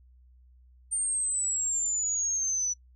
sine exponential sweep, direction down, 8870 to 5910 Hz, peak -26 dBFS, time 0.91-2.74 s, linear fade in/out 20 ms, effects noise-tail reverb RT60 0.1 s tail -25 dB re dry + added 62 Hz sine -54 dBFS peak until 2.95 s

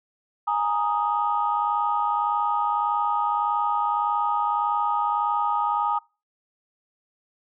sine chord, Ab suspended second, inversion none, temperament equal, 830.6 / 932.3 / 1244.5 Hz, Ab5 / Bb5 / Eb6, 0 / 0 / 0 cents, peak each -25 dBFS, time 0.47-5.99 s, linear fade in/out 10 ms, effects noise-tail reverb RT60 0.3 s tail -25 dB re dry + tanh soft clip ceiling -11 dBFS

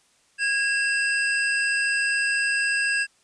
square tone pair together, 1641 / 2688 Hz, G#6 / E7, -21 / +33 cents, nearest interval major sixth, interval 854 cents, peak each -23 / -27 dBFS, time 0.38-3.07 s, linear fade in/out 50 ms, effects white hiss -62 dBFS RMS until 3.23 s + resampled to 22050 Hz

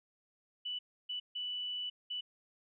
sine tone bursts at uneven times, 2969 Hz, F#7, 5 cents sharp, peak -36 dBFS, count 4, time 0.65-0.79 / 1.09-1.2 / 1.35-1.9 / 2.1-2.21 s, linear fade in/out 10 ms, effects none

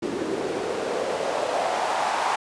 white noise with band-pass filter sweep, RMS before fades -26 dBFS, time 0.02-2.36 s, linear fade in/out 10 ms, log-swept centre 320 to 920 Hz, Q 3.2, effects resampled to 22050 Hz

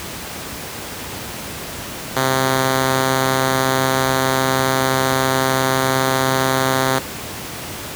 5% pulse tone, 131.9 Hz, C3, 14 cents sharp, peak -4 dBFS, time 2.16-6.99 s, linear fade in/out 5 ms, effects pink hiss -29 dBFS RMS until 7.95 s + high-pass 80 Hz 12 dB/octave

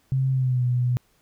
sine tone with pitch glide, 132.6 to 123.72 Hz, C3 to B2, +23 to +3 cents, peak -19 dBFS, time 0.12-0.97 s, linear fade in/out 0 ms, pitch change -120 cents, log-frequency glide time 0.31-0.64 s, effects pink hiss -64 dBFS RMS until 1.21 s

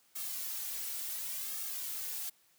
blue noise with flanger, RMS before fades -39 dBFS, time 0.15-2.3 s, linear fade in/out 10 ms, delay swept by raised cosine 2 to 3.3 ms, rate 0.7 Hz, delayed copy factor -0.95, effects white hiss -68 dBFS RMS until 2.58 s + high-pass 100 Hz 12 dB/octave

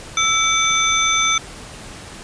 sine tone cluster, 1321 / 2290 / 3542 / 6130 Hz, E6 / D7 / A7 / G8, +3 / -44 / +11 / -40 cents, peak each -20 dBFS, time 0.17-1.38 s, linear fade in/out 2 ms, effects pink hiss -36 dBFS RMS until 2.23 s + resampled to 22050 Hz

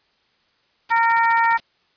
white noise bursts, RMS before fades -35 dBFS, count 11, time 0.89-1.602 s, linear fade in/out 5 ms, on 32 ms, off 36 ms
harmonic tone, 460.2 Hz, A#4, 22 cents flat, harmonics 2 / 3 / 4 / 5, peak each -16 / -23 / -21 / -28 dBFS, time 0.9-1.58 s, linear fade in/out 20 ms
effects white hiss -63 dBFS RMS until 1.96 s + resampled to 11025 Hz

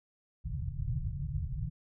white low-pass noise, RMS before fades -35 dBFS, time 0.44-1.7 s, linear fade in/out 20 ms, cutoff 160 Hz, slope 96 dB/octave, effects none

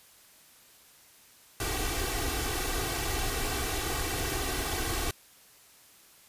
pink noise with comb filter, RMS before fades -31 dBFS, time 1.6-5.11 s, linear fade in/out 2 ms, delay 2.6 ms, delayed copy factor +0.8, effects white hiss -57 dBFS RMS until 6.28 s + resampled to 32000 Hz

